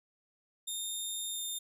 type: tone with pitch glide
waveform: 15% pulse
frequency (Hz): 3652 to 3629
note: A#7 to A#7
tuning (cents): -36 to -47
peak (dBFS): -29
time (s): 0.67-1.59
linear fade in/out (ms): 10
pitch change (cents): -11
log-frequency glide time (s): 1.32-1.4
effects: none